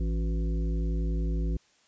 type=harmonic tone with a mistuned harmonic; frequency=55 Hz; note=A1; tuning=in tune; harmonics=1 / 3 / 5 / 7 / 9; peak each=-26 / -34 / -40 / -42 / -49 dBFS; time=0-1.57 s; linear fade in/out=5 ms; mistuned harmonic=7; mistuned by=-86 cents; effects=white hiss -64 dBFS RMS until 1.87 s + resampled to 16000 Hz